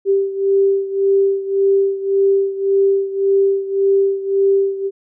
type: beating tone pair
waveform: sine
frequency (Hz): 392 / 393.8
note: G4 / G4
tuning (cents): 0 / +8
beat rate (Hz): 1.8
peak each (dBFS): -14 / -18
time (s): 0.05-4.91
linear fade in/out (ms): 50
effects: none